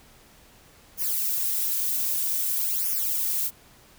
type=noise with flanger; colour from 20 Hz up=violet; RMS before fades=-26 dBFS; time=0.97-3.51 s; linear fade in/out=50 ms; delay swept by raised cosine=0.24 to 4.94 ms; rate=0.52 Hz; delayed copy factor=-1; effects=pink hiss -54 dBFS RMS until 3.98 s